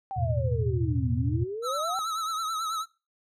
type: exponential two-way sweep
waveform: sine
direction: down then up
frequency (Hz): 793 to 233 to 793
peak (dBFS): -31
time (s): 0.11-1.99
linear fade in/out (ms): 0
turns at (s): 1.13
type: chord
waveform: sine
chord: E suspended fourth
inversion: none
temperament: equal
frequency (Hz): 82.41 / 110 / 123.47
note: E2 / A2 / B2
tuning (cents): 0 / 0 / 0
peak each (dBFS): -30 / -29 / -28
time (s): 0.16-1.45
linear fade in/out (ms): 20
type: tone with vibrato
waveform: square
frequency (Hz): 1300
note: E6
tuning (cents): -24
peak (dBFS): -29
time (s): 1.62-2.86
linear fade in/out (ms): 50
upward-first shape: triangle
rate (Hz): 9.2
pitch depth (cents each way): 76
effects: noise-tail reverb RT60 0.3 s tail -22 dB re dry + low-pass 11000 Hz 12 dB/octave